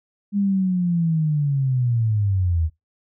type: linear sweep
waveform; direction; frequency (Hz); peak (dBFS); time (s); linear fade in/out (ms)
sine; down; 204.8 to 77.3; -17; 0.32-2.7; 50
effects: noise-tail reverb RT60 0.2 s tail -24 dB re dry